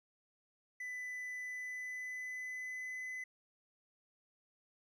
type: tone with pitch glide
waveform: triangle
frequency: 1997 to 2017 Hz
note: B6 to B6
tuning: +19 to +36 cents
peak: -39 dBFS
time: 0.8-3.24 s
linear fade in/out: 5 ms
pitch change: +17 cents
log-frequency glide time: 1.37-3.1 s
effects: none